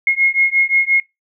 sine beating tone pair, 2154 / 2159.7 Hz, C7 / C#7, +50 / -46 cents, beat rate 5.7 Hz, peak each -15 dBFS, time 0.07-1 s, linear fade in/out 2 ms, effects noise-tail reverb RT60 0.2 s tail -23 dB re dry

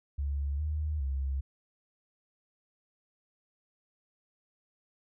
sine tone with pitch steps, 70.6 / 76.2 / 67.7 Hz, C#2 / D#2 / C#2, +32 / -36 / -40 cents, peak -29 dBFS, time 0.18-1.41 s, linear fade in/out 10 ms, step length 410 ms, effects none

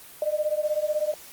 sine beating tone pair, 599 / 615 Hz, D5 / D#5, +34 / -20 cents, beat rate 16 Hz, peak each -26 dBFS, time 0.22-1.14 s, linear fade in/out 2 ms, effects white hiss -46 dBFS RMS until 1.32 s + Opus 32 kbps

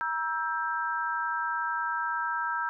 sine chord, E diminished, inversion second, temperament just, 949.3 / 1318.5 / 1582.2 Hz, Bb5 / E6 / G6, +31 / 0 / +16 cents, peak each -32 dBFS, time 0.01-2.69 s, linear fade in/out 0 ms, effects none

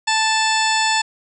harmonic tone, 880 Hz, A5, in tune, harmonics 1 / 2 / 3 / 4 / 5 / 6 / 8 / 9, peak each -19 / -22 / -24 / -25 / -26 / -27 / -28 / -29 dBFS, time 0.07-1.02 s, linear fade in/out 10 ms, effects none

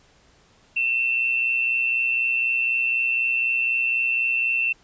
sine tone pair together, 2580 / 2704 Hz, E7 / E7, -38 / +43 cents, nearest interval minor second, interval 81 cents, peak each -28 / -20 dBFS, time 0.76-4.73 s, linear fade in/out 10 ms, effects pink hiss -57 dBFS RMS until 4.83 s + resampled to 16000 Hz

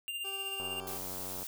square tone with tremolo, 2794 Hz, F7, in tune, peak -35 dBFS, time 0.08-0.8 s, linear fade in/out 0 ms, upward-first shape sine, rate 16 Hz, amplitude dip 45%
20% pulse tone, 390.5 Hz, G4, 7 cents flat, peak -39 dBFS, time 0.24-0.98 s, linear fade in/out 10 ms
click train, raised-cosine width 1 ms, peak -31 dBFS, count 78, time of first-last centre 0.6-1.43 s, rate 92.8 Hz
blue noise, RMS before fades -41 dBFS, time 0.87-1.47 s, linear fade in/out 2 ms
effects none

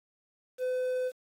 triangle tone with quantisation, 507 Hz, B4, 45 cents sharp, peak -26 dBFS, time 0.58-1.12 s, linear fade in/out 50 ms, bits 9, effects AAC 48 kbps

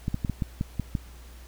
clicks, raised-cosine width 5 ms, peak -14 dBFS, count 8, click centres 0.081 / 0.144 / 0.248 / 0.297 / 0.422 / 0.611 / 0.797 / 0.952 s, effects added 60 Hz sine -44 dBFS peak until 1.47 s + pink hiss -53 dBFS RMS until 1.47 s

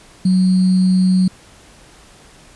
sine tone with sample-and-hold, 185.3 Hz, F#3, 3 cents sharp, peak -10 dBFS, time 0.25-1.28 s, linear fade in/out 5 ms, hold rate 4410 Hz, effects pink hiss -45 dBFS RMS until 2.55 s + resampled to 24000 Hz

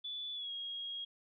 sine tone with pitch glide, 3464 to 3279 Hz, A7 to G#7, -28 to -23 cents, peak -39 dBFS, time 0.04-1.05 s, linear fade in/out 10 ms, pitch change -95 cents, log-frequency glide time 0.34-0.51 s, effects none

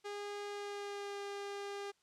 sawtooth tone with pitch glide, 408.9 to 402.3 Hz, G#4 to G4, -27 to +45 cents, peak -37 dBFS, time 0.04-1.92 s, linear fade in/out 20 ms, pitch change -28 cents, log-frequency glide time 0.48-1.2 s, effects white hiss -75 dBFS RMS until 2.02 s + low-pass 7000 Hz 12 dB/octave

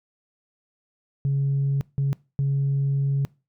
sine tone bursts at uneven times, 138.59 Hz, C#3, in tune, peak -18 dBFS, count 3, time 1.25-1.81 / 1.98-2.13 / 2.39-3.25 s, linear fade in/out 0 ms, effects noise-tail reverb RT60 0.3 s tail -24 dB re dry + tanh soft clip ceiling -17 dBFS

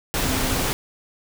sine tone in noise, 260.4 Hz, C4, 8 cents flat, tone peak -29 dBFS, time 0.25-0.61 s, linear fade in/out 0 ms, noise pink, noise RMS -23 dBFS, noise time 0.14-0.73 s, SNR -9 dB, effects none

